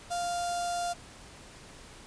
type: tone with notch filter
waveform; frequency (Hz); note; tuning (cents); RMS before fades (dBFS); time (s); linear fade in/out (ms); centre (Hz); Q
sawtooth; 699; F5; +1; -32; 0.1-0.94; 20; 2100; 0.57
effects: pink hiss -50 dBFS RMS until 2.06 s + resampled to 22050 Hz